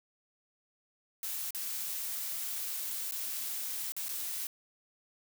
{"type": "noise with dropouts", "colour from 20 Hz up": "blue", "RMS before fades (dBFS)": -37, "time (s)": [1.23, 4.47], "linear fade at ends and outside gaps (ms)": 1, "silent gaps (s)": [[1.507, 1.547], [3.111, 3.121], [3.921, 3.965], [4.084, 4.091]], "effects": []}